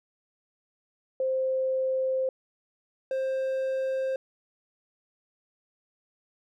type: tone pair in turn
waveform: sine / triangle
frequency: 523.3 / 528.2 Hz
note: C5 / C5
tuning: 0 / +16 cents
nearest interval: unison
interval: 16 cents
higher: second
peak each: -24 dBFS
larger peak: neither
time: 1.2-2.29 / 3.11-4.16 s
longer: first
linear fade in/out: 2 ms
effects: none